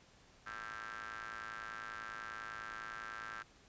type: ring-modulated tone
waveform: sawtooth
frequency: 110 Hz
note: A2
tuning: in tune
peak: -37 dBFS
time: 0.46-3.43 s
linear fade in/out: 10 ms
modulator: 1460 Hz
effects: pink hiss -64 dBFS RMS until 3.68 s + resampled to 16000 Hz